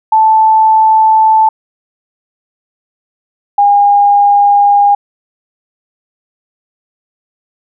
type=tone pair in turn; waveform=sine; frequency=877 / 812.4 Hz; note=A5 / G#5; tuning=-6 / -38 cents; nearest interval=minor second; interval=132 cents; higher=first; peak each=-4 dBFS; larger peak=neither; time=0.12-1.49 / 3.58-4.95 s; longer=neither; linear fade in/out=5 ms; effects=none